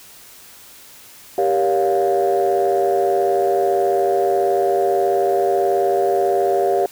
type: chord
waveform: sine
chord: G half-diminished seventh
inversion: none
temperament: just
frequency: 392 / 470.4 / 564.5 / 705.6 Hz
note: G4 / Bb4 / Db5 / F5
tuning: 0 / +16 / +31 / +18 cents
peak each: -17 / -22 / -21 / -18 dBFS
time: 1.38-6.86 s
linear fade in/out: 2 ms
effects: tanh soft clip ceiling -8 dBFS + white hiss -43 dBFS RMS until 6.91 s